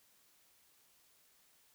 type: silence
effects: white hiss -69 dBFS RMS until 1.74 s